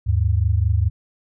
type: tone pair together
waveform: sine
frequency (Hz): 77.78 / 102.48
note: D#2 / G#2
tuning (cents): 0 / -23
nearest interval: perfect fourth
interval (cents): 477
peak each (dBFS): -18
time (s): 0.06-0.9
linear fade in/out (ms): 20
effects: none